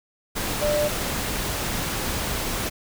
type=tone in noise; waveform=sine; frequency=594 Hz; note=D5; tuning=20 cents sharp; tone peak=-20 dBFS; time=0.61-0.89 s; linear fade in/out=20 ms; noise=pink; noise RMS=-27 dBFS; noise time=0.35-2.7 s; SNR=+4 dB; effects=none